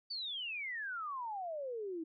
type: exponential sweep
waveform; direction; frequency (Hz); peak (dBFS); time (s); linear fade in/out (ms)
sine; down; 4639 to 312.7; -38; 0.1-2.04; 10
effects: none